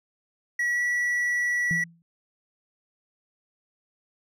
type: tone with pitch glide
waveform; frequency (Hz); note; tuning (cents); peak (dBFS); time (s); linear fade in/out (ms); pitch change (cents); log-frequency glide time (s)
triangle; 1929 to 1944.7; B6 to B6; -41 to -27; -21; 0.59-1.84; 5; +14; 0.71-0.81
type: tone with exponential decay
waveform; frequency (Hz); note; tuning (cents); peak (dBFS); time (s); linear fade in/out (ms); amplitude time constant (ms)
sine; 167.7; E3; +30; -24; 1.71-2.02; 0; 67
effects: none